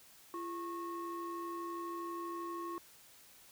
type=ring-modulated tone; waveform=triangle; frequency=376.6 Hz; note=F#4; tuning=31 cents sharp; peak=-34 dBFS; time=0.34-2.78 s; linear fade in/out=0 ms; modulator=717 Hz; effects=white hiss -60 dBFS RMS until 3.51 s